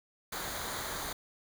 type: noise with comb filter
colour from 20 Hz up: pink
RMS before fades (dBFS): -38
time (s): 0.32-1.13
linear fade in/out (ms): 5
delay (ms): 0.37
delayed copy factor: -0.6
effects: none